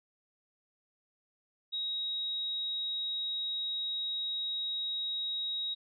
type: tone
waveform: sine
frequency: 3800 Hz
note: A#7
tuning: 33 cents sharp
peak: -32 dBFS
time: 1.72-5.75 s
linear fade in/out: 20 ms
effects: none